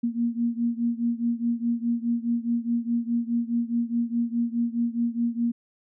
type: beating tone pair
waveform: sine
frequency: 233.5 / 238.3 Hz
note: A#3 / A#3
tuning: +3 / +38 cents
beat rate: 4.8 Hz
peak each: -25 / -27 dBFS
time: 0.03-5.52 s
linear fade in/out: 10 ms
effects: none